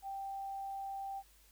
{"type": "tone", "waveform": "sine", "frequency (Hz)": 784, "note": "G5", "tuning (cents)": 0, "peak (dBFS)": -39, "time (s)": [0.02, 1.23], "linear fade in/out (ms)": 50, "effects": ["added 50 Hz sine -65 dBFS peak until 1.51 s", "white hiss -66 dBFS RMS until 1.51 s"]}